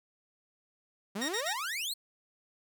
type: exponential sweep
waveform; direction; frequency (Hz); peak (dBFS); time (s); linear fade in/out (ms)
sawtooth; up; 188.1 to 4435; -30; 1.15-1.94; 10
type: tone bursts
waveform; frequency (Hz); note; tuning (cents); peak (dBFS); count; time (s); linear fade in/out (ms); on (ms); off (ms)
15% pulse; 1864.7; A#6; 0; -26; 3; 1.21-1.535; 10; 79; 44
effects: none